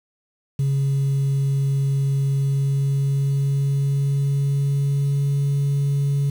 sine tone with pitch glide, 137.7 to 140.84 Hz, C#3 to C#3, -11 to +28 cents, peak -15 dBFS, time 0.59-6.3 s, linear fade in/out 5 ms, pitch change +39 cents, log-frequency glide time 2.36-5.47 s, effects tanh soft clip ceiling -16 dBFS + 7-bit

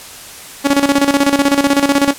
sawtooth tone with tremolo, 280.7 Hz, C#4, 22 cents sharp, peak -4 dBFS, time 0.64-2.14 s, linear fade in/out 20 ms, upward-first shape square, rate 16 Hz, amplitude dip 70%, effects white hiss -33 dBFS RMS until 2.18 s + low-pass 12000 Hz 12 dB/octave

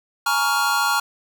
square chord, Bb minor seventh, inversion third, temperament just, 839.1 / 932.3 / 1118.8 / 1398.5 Hz, Ab5 / Bb5 / Db6 / F6, +18 / 0 / +16 / +2 cents, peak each -26 / -26 / -25 / -22 dBFS, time 0.26-1 s, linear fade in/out 5 ms, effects none

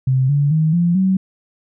sine tone with pitch steps, 130.81 / 143.48 / 157.37 / 172.6 / 189.32 Hz, C3 / D3 / D#3 / F3 / F#3, 0 / -40 / +20 / -20 / +40 cents, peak -12 dBFS, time 0.07-1.17 s, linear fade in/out 5 ms, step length 220 ms, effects none

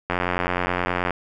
click train, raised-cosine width 0.5 ms, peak -7 dBFS, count 91, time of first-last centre 0.1-1.107 s, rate 89.4 Hz, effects none

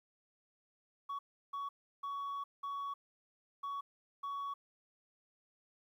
sine tone bursts at uneven times, 1122 Hz, C#6, 21 cents sharp, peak -35 dBFS, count 6, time 1.09-1.19 / 1.53-1.69 / 2.03-2.44 / 2.63-2.94 / 3.63-3.81 / 4.23-4.54 s, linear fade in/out 10 ms, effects tanh soft clip ceiling -37 dBFS + 12-bit

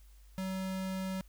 square tone, 189.1 Hz, F#3, 38 cents sharp, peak -35 dBFS, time 0.38-1.21 s, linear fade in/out 0 ms, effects added 50 Hz sine -54 dBFS peak until 1.28 s + white hiss -68 dBFS RMS until 1.28 s

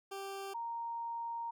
20% pulse / sine tone pair in turn, 392 / 930.2 Hz, G4 / A#5, 0 / -4 cents, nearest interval octave + minor third, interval 1496 cents, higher second, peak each -36 / -37 dBFS, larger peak first, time 0.11-0.54 / 0.54-1.51 s, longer second, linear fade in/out 10 ms, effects none

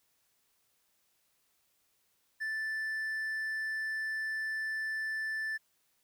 triangle tone, 1760 Hz, A6, in tune, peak -31 dBFS, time 2.4-5.58 s, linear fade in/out 20 ms, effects white hiss -74 dBFS RMS until 6.03 s

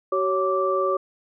sine tone cluster, 380.2 / 555 / 1169 Hz, F#4 / C#5 / D6, +47 / +2 / -8 cents, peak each -24 / -24 / -24 dBFS, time 0.12-0.97 s, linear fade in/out 5 ms, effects none

